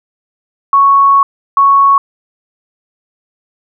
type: tone bursts at uneven times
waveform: sine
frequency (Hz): 1108.7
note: C#6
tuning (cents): 0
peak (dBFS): -4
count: 2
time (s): 0.73-1.23 / 1.57-1.98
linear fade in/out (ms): 2
effects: none